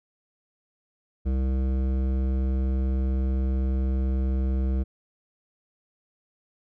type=tone with hard clipping; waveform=triangle; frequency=65.41 Hz; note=C2; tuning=in tune; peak=-24 dBFS; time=1.25-4.84 s; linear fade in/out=20 ms; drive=17 dB; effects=none